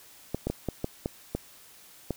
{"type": "clicks", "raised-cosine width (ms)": 2, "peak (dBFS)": -15, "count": 8, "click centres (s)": [0.346, 0.47, 0.5, 0.687, 0.844, 1.059, 1.35, 2.107], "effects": ["white hiss -53 dBFS RMS until 2.16 s"]}